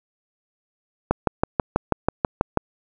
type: click train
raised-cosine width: 1 ms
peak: -3 dBFS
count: 10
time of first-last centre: 1.11-2.573 s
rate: 6.15 Hz
effects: none